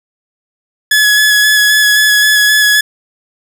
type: tone with vibrato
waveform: sawtooth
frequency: 1698 Hz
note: G#6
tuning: 38 cents sharp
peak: -3 dBFS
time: 0.91-2.81 s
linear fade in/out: 5 ms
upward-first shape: square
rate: 3.8 Hz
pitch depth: 14 cents each way
effects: none